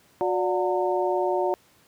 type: harmonic tone with a mistuned harmonic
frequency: 181.9 Hz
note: F#3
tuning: 29 cents flat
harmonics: 2 / 3 / 4 / 5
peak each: -25 / -27 / -28 / -29 dBFS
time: 0.21-1.54 s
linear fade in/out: 0 ms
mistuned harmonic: 3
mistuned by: +110 cents
effects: pink hiss -59 dBFS RMS until 1.87 s + high-pass 100 Hz 12 dB/octave